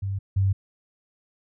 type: tone pair in turn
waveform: sine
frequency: 98 / 97.04 Hz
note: G2 / G2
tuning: 0 / -17 cents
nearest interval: unison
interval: 17 cents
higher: first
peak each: -25 / -18 dBFS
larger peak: second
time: 0.02-0.19 / 0.36-0.53 s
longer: neither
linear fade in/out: 10 ms
effects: none